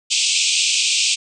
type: band-pass noise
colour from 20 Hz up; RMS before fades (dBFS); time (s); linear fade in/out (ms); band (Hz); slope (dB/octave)
pink; -18; 0.1-1.16; 20; 2400 to 8400; 96
effects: none

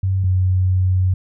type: tone pair in turn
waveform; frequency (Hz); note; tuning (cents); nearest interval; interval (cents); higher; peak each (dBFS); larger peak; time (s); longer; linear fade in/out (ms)
sine; 95.2 / 92.6; F#2 / F#2; +50 / +2; unison; 48; first; -15 / -13; second; 0.03-0.24 / 0.24-1.14; second; 5
effects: none

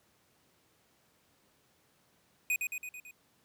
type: tone with echo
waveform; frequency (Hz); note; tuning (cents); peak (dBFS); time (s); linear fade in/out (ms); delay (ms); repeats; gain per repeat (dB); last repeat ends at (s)
square; 2489; D#7; 0; -28; 2.5-2.56; 2; 110; 5; -4; 3.11
effects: pink hiss -69 dBFS RMS until 3.44 s + high-pass 100 Hz 12 dB/octave

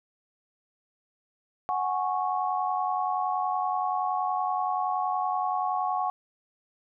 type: chord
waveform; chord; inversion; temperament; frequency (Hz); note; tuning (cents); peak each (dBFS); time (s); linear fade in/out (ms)
sine; F# suspended second; none; equal with one note detuned; 740 / 830.6 / 1103.6; F#5 / G#5 / C#6; 0 / 0 / -8; -28 / -31 / -30; 1.69-6.1; 0
effects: none

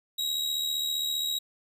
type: tone with amplitude modulation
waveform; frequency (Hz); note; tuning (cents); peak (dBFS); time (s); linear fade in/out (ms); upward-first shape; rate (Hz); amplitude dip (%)
40% pulse; 3832; A#7; +47; -24; 0.18-1.39; 10; sine; 75.2; 50
effects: none

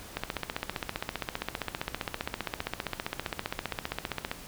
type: click train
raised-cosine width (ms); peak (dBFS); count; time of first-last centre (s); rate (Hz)
0.3; -14; 64; 0.17-4.315; 15.2
effects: pink hiss -46 dBFS RMS until 4.47 s

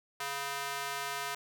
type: tone with high-pass filter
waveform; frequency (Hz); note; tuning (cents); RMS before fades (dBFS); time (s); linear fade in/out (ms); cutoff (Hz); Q
square; 140; C#3; +18; -37; 0.2-1.35; 5; 1000; 0.99
effects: none

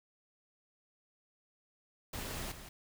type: noise with echo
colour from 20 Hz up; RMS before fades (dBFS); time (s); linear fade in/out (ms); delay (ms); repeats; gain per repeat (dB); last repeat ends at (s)
pink; -41; 2.13-2.52; 5; 170; 1; -9; 2.69
effects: none

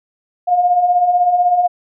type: beating tone pair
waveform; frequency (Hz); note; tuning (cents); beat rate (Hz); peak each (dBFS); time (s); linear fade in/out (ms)
sine; 698.5 / 714.5; F5 / F5; 0 / +39; 16; -19 / -11; 0.47-1.68; 20
effects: none

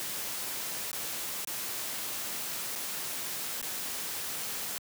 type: noise with dropouts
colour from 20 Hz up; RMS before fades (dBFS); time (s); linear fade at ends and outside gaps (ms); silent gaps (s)
white; -36; 0-4.78; 0; 0.915-0.93 / 1.448-1.473 / 2.753-2.758 / 3.614-3.627
effects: high-pass 100 Hz 12 dB/octave

